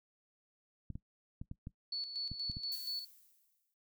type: clicks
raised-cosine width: 5 ms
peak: -31 dBFS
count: 8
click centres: 0.903 / 0.955 / 1.415 / 1.514 / 1.671 / 2.316 / 2.498 / 2.569 s
type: tone with tremolo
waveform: sine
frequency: 4435 Hz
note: C#8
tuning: in tune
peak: -35 dBFS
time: 1.92-3.05 s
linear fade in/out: 5 ms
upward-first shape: square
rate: 4.2 Hz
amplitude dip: 55%
type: noise with exponential decay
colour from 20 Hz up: violet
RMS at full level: -45 dBFS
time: 2.72-3.74 s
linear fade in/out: 1 ms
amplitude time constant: 220 ms
effects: noise-tail reverb RT60 0.1 s tail -18 dB re dry